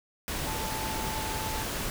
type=tone in noise; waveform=sine; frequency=876 Hz; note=A5; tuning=8 cents flat; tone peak=-36 dBFS; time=0.47-1.63 s; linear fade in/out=0 ms; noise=pink; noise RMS=-33 dBFS; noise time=0.28-1.9 s; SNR=-6 dB; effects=none